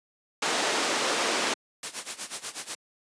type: band-pass noise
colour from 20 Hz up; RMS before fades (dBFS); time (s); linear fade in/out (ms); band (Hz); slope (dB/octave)
pink; -27; 0.42-1.54; 5; 350 to 7900; 12
type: noise with tremolo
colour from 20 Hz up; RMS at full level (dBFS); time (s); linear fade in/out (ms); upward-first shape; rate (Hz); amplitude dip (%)
white; -32; 1.83-2.75; 2; sine; 8.2; 85
effects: high-pass 200 Hz 12 dB/octave + resampled to 22050 Hz